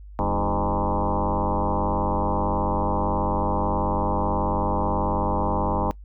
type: tone with frequency modulation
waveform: sine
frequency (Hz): 415.3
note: G#4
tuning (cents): 0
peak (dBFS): -20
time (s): 0.19-5.91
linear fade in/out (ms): 0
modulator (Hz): 98.4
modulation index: 6.1
effects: noise-tail reverb RT60 0.1 s tail -22 dB re dry + added 50 Hz sine -39 dBFS peak until 6.04 s